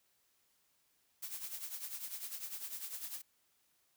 blue noise with tremolo, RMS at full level -41 dBFS, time 1.22-3.22 s, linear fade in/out 10 ms, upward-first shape triangle, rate 10 Hz, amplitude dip 75%, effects white hiss -75 dBFS RMS until 3.96 s

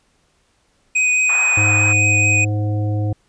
square tone with vibrato, 2500 Hz, D#7, 8 cents sharp, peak -14 dBFS, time 0.95-2.45 s, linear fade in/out 10 ms, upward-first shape triangle, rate 4.7 Hz, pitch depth 14 cents each way
white band-pass noise, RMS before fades -29 dBFS, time 1.29-1.93 s, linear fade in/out 5 ms, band 750 to 1700 Hz, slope 24 dB/octave
harmonic tone, 104.7 Hz, G#2, 15 cents sharp, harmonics 1 / 3 / 5 / 7, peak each -17 / -27 / -31 / -34 dBFS, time 1.57-3.13 s, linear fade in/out 5 ms
effects pink hiss -61 dBFS RMS until 3.28 s + resampled to 22050 Hz

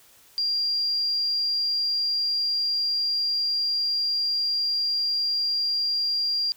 sine tone, 4775 Hz, D8, 28 cents sharp, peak -22 dBFS, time 0.38-6.52 s, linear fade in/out 0 ms, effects white hiss -55 dBFS RMS until 6.56 s

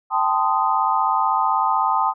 sine chord, A half-diminished seventh, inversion third, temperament equal with one note detuned, 784 / 880 / 1033.3 / 1244.5 Hz, G5 / A5 / C6 / Eb6, 0 / 0 / -22 / 0 cents, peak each -23 / -21 / -22 / -22 dBFS, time 0.1-2.14 s, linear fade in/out 50 ms, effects none

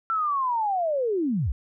sine linear sweep, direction down, 1351 to 49 Hz, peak -22 dBFS, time 0.1-1.52 s, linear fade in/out 0 ms, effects none

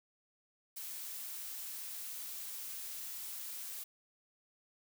blue noise, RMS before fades -44 dBFS, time 0.76-3.84 s, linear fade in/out 10 ms, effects none

